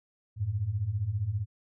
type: beating tone pair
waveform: sine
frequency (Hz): 92.3 / 107.3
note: F#2 / A2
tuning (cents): -4 / -43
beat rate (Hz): 15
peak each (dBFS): -33 / -29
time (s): 0.36-1.46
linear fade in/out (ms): 50
effects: none